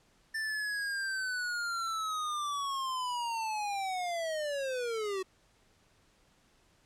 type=linear sweep; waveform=square; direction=down; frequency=1784 to 370 Hz; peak=-33 dBFS; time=0.34-5.23 s; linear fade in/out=10 ms; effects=pink hiss -67 dBFS RMS until 6.85 s + low-pass 9000 Hz 12 dB/octave